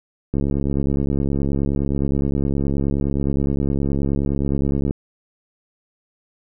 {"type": "click train", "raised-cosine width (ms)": 3, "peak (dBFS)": -9, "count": 319, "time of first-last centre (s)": [0.34, 4.909], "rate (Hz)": 69.6, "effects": []}